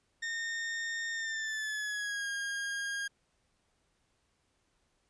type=tone with pitch glide; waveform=40% pulse; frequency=1832 to 1622.7 Hz; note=A#6 to G#6; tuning=-31 to -41 cents; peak=-33 dBFS; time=0.22-3.08 s; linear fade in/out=10 ms; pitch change=-210 cents; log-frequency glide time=1.12-2.29 s; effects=pink hiss -75 dBFS RMS until 5.09 s + resampled to 22050 Hz